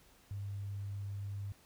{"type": "tone", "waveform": "sine", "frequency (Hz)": 100, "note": "G2", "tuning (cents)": 35, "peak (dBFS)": -38, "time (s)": [0.31, 1.52], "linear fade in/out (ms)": 0, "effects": ["pink hiss -64 dBFS RMS until 1.65 s"]}